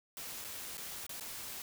white noise with dropouts, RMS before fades -44 dBFS, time 0.17-1.62 s, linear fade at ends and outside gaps 1 ms, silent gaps 0.442-0.446 / 0.772-0.779 / 1.066-1.093 / 1.199-1.208 s, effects none

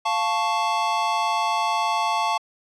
square chord, F augmented, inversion none, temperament equal, 698.5 / 880 / 1108.7 Hz, F5 / A5 / C#6, 0 / 0 / 0 cents, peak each -28 / -24 / -26 dBFS, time 0.05-2.38 s, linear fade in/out 10 ms, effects low-pass 6000 Hz 12 dB/octave

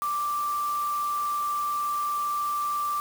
sine tone in noise, 1174.7 Hz, D6, in tune, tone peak -25 dBFS, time 0.02-3 s, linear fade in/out 0 ms, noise white, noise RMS -42 dBFS, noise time 0.02-3 s, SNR +14 dB, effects none

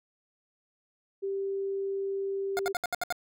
sine tone, 392 Hz, G4, in tune, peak -29 dBFS, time 1.22-2.73 s, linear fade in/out 20 ms
25% pulse tone bursts, 712 Hz, F5, 33 cents sharp, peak -24 dBFS, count 7, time 2.57-3.125 s, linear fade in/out 0 ms, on 21 ms, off 68 ms
effects none

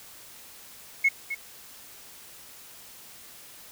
sine tone with echo, 2183 Hz, C#7, 27 cents flat, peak -16 dBFS, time 1.04-1.09 s, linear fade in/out 10 ms, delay 260 ms, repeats 1, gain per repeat -12 dB, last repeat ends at 1.35 s, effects tanh soft clip ceiling -14 dBFS + white hiss -48 dBFS RMS until 3.71 s

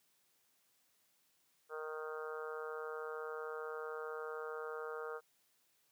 harmonic tone, 155.56 Hz, D#3, in tune, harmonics 3 / 4 / 5 / 6 / 7 / 8 / 9 / 10, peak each -43 / -53 / -55 / -56 / -54 / -49 / -50 / -56 dBFS, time 1.69-5.21 s, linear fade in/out 50 ms, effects white hiss -75 dBFS RMS until 5.91 s + high-pass 100 Hz 12 dB/octave

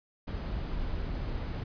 brown noise, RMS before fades -34 dBFS, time 0.27-1.64 s, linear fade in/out 10 ms, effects resampled to 11025 Hz

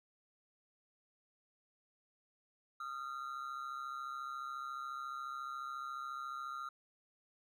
triangle ring-modulated tone, 1300 Hz, E6, 24 cents flat, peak -36 dBFS, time 2.8-6.69 s, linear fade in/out 5 ms, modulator 67.1 Hz, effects none

